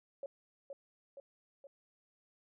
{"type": "tone with echo", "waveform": "sine", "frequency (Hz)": 554.4, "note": "C#5", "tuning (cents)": 0, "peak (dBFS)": -39, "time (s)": [0.23, 0.26], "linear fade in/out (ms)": 2, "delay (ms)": 470, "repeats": 3, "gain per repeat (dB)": -4, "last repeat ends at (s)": 1.67, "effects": []}